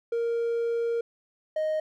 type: tone pair in turn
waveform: triangle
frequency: 466.1 / 622.2 Hz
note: A#4 / D#5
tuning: 0 / 0 cents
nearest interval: perfect fourth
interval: 500 cents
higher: second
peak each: -22 dBFS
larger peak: neither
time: 0.12-1.01 / 1.56-1.8 s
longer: first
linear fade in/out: 5 ms
effects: tanh soft clip ceiling -18 dBFS